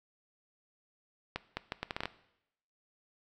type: accelerating click train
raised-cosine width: 0.3 ms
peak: -18 dBFS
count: 9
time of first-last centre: 1.36-2.056 s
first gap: 210 ms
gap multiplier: 0.72
effects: noise-tail reverb RT60 0.8 s tail -17 dB re dry